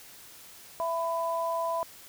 sine tone pair together, 665.1 / 999 Hz, E5 / B5, +15 / +20 cents, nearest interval perfect fifth, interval 705 cents, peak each -30 / -30 dBFS, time 0.8-1.83 s, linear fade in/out 0 ms, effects white hiss -50 dBFS RMS until 2.08 s

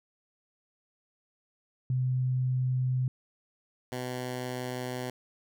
sine / 10% pulse tone pair in turn, 127.9 / 125.85 Hz, C3 / B2, -39 / +33 cents, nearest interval unison, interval 28 cents, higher first, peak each -25 dBFS, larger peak neither, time 1.9-3.08 / 3.92-5.1 s, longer neither, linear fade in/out 2 ms, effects none

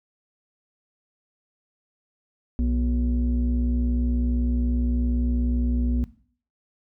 sine tone pair together, 61.66 / 242.4 Hz, B1 / B3, -2 / -32 cents, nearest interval 2 octaves, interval 2370 cents, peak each -20 / -24 dBFS, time 2.59-6.04 s, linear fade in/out 0 ms, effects noise-tail reverb RT60 0.5 s tail -17 dB re dry + tanh soft clip ceiling -16 dBFS

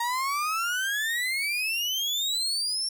35% pulse exponential sweep, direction up, 930 to 5520 Hz, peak -24 dBFS, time 0-2.89 s, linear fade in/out 5 ms, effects none

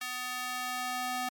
square tone with high-pass filter sweep, 250.8 Hz, B3, 27 cents sharp, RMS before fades -35 dBFS, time 0.01-1.29 s, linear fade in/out 5 ms, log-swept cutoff 1600 to 630 Hz, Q 1, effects MP3 96 kbps

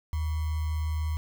sine tone with sample-and-hold, 78 Hz, D#2, 5 cents sharp, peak -26 dBFS, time 0.13-1.17 s, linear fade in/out 0 ms, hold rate 1050 Hz, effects none

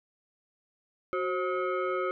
sine tone with frequency modulation, 370 Hz, F#4, in tune, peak -27 dBFS, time 1.13-2.11 s, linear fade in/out 0 ms, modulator 903 Hz, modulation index 1.3, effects none

